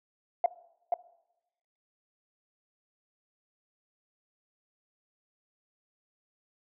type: tone with echo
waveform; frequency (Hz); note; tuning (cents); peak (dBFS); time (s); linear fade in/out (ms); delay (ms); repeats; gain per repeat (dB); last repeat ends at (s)
sine; 698.5; F5; 0; -19; 0.44-0.46; 2; 480; 1; -4; 0.94
effects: noise-tail reverb RT60 0.9 s tail -19 dB re dry + tanh soft clip ceiling -16 dBFS